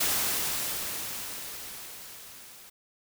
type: noise with level ramp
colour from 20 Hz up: white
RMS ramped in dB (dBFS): -26 to -50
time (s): 0-2.7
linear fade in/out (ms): 10
effects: none